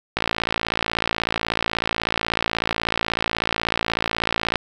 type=click train; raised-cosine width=0.3 ms; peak=-4 dBFS; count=248; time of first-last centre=0.17-4.557 s; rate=56.3 Hz; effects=7-bit